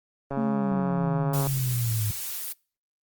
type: click train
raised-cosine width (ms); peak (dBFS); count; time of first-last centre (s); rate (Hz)
1; -17; 161; 0.31-1.469; 138
type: exponential sweep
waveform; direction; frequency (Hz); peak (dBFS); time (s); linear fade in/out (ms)
sine; down; 228.1 to 103.83; -24; 0.37-2.11; 5
type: noise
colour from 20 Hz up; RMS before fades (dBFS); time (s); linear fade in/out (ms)
blue; -33; 1.33-2.53; 10
effects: noise-tail reverb RT60 0.4 s tail -26 dB re dry + Opus 24 kbps